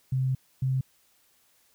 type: tone pair in turn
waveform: sine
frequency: 130.81 / 131.39 Hz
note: C3 / C3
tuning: 0 / +8 cents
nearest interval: unison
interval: 8 cents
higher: second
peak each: -23 dBFS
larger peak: neither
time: 0.12-0.35 / 0.62-0.81 s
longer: first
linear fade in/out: 5 ms
effects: white hiss -65 dBFS RMS until 1.74 s